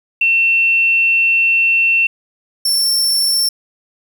sine / sawtooth tone pair in turn, 2700 / 5417 Hz, E7 / E8, +41 / +46 cents, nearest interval octave, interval 1205 cents, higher second, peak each -10 dBFS, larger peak neither, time 0.21-2.07 / 2.65-3.49 s, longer first, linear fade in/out 5 ms, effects 7-bit

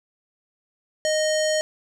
square tone with low-pass filter, 620 Hz, D#5, 6 cents flat, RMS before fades -22 dBFS, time 1.05-1.61 s, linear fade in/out 0 ms, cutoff 7000 Hz, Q 2.8, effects none

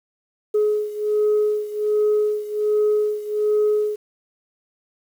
sine beating tone pair, 421.8 / 423.1 Hz, G#4 / G#4, +27 / +32 cents, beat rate 1.3 Hz, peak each -18 / -21 dBFS, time 0.54-3.96 s, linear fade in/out 10 ms, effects tanh soft clip ceiling -12 dBFS + 8-bit

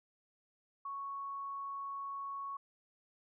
sine tone, 1108.7 Hz, C#6, in tune, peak -39 dBFS, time 0.85-2.57 s, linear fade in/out 5 ms, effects none

